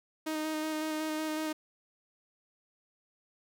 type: tone with vibrato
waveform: sawtooth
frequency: 311.1 Hz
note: D#4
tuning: in tune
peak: -28 dBFS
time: 0.26-1.53 s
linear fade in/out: 10 ms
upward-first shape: square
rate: 5.4 Hz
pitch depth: 13 cents each way
effects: none